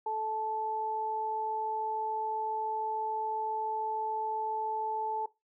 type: tone pair together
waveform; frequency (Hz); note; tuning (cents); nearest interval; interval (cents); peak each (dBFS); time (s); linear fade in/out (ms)
sine; 436.5 / 873; A4 / A5; -14 / -14; octave; 1200; -38 / -31; 0.06-5.26; 5
effects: noise-tail reverb RT60 0.2 s tail -18 dB re dry